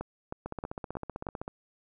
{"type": "two click trains", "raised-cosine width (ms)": 1, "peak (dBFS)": [-22, -21], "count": [17, 5], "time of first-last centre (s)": [[0.46, 1.479], [0.01, 1.268]], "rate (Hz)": [15.7, 3.18], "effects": []}